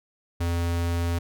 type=tone; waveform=square; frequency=85.4 Hz; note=F2; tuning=38 cents flat; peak=-24 dBFS; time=0.4-1.19 s; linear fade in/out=10 ms; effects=none